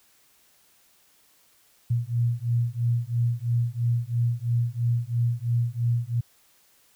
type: beating tone pair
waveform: sine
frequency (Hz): 117.3 / 120.3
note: A#2 / B2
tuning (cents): +11 / -45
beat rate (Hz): 3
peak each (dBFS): -25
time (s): 1.9-6.21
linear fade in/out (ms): 10
effects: white hiss -61 dBFS RMS until 6.95 s